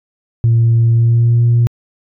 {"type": "tone with pitch glide", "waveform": "sine", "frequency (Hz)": [115.6, 118.44], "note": ["A#2", "A#2"], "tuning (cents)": [-14, 28], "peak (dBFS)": -6, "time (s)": [0.44, 1.67], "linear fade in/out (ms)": 0, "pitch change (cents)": 42, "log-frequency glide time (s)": [0.91, 1.43], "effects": ["tanh soft clip ceiling -5 dBFS"]}